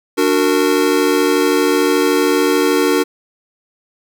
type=chord; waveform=square; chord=D augmented; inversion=none; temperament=just; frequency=293.7 / 367.1 / 458.9 Hz; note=D4 / F#4 / A#4; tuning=0 / -14 / -27 cents; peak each=-17 dBFS; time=0.17-3.04 s; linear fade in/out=20 ms; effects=none